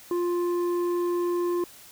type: tone with low-pass filter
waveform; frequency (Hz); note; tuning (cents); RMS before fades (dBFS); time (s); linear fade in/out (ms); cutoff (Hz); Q
square; 350; F4; +4; -26; 0.11-1.64; 2; 760; 4.6
effects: white hiss -49 dBFS RMS until 1.91 s